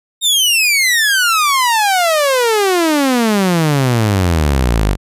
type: exponential sweep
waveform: sawtooth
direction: down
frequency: 3729 to 46.25 Hz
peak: -7 dBFS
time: 0.21-4.97 s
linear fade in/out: 50 ms
effects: resampled to 32000 Hz